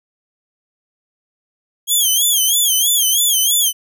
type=tone with vibrato; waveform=10% pulse; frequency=3253 Hz; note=G#7; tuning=37 cents flat; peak=-5 dBFS; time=1.87-3.73 s; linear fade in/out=50 ms; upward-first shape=sine; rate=3.1 Hz; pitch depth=130 cents each way; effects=none